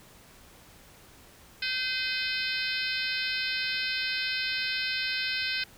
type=harmonic tone with a mistuned harmonic; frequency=514 Hz; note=C5; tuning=31 cents flat; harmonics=3 / 4 / 5 / 6 / 7 / 8 / 9 / 10; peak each=-34 / -37 / -34 / -37 / -39 / -36 / -39 / -38 dBFS; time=1.62-5.64 s; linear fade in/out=5 ms; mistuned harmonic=5; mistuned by=-25 cents; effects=pink hiss -54 dBFS RMS until 5.77 s